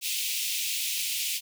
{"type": "high-pass noise", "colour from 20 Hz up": "pink", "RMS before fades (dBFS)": -30, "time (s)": [0.01, 1.41], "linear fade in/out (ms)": 50, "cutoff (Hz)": 2400, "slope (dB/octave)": 48, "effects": []}